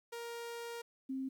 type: tone pair in turn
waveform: sawtooth / sine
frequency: 468.9 / 265.1 Hz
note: A#4 / C4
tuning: +10 / +23 cents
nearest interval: minor seventh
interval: 987 cents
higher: first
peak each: -38 / -36 dBFS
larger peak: second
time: 0.12-0.82 / 1.09-1.29 s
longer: first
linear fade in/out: 10 ms
effects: 12-bit